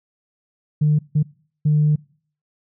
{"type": "tone bursts at uneven times", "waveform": "sine", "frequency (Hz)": 150.5, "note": "D3", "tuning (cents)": 43, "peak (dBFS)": -12, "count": 3, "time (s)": [[0.81, 0.99], [1.15, 1.23], [1.65, 1.96]], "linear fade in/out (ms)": 10, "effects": ["noise-tail reverb RT60 0.5 s tail -24 dB re dry", "tanh soft clip ceiling -9 dBFS"]}